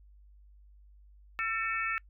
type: harmonic tone with a mistuned harmonic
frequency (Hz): 448.6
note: A4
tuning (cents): +34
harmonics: 3 / 4 / 5 / 6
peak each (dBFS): -34 / -35 / -36 / -37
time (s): 1.39-1.98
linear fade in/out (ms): 0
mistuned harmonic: 6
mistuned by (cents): -57
effects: noise-tail reverb RT60 0.1 s tail -26 dB re dry + added 50 Hz sine -54 dBFS peak until 2.09 s